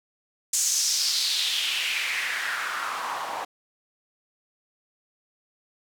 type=noise with band-pass filter sweep; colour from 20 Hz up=white; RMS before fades=-27 dBFS; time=0.53-3.45 s; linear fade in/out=5 ms; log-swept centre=7200 to 800 Hz; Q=3.3; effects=none